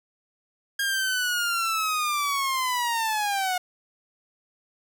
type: linear sweep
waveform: sawtooth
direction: down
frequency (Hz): 1625 to 720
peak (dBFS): -20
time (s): 0.79-3.58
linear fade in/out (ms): 5
effects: none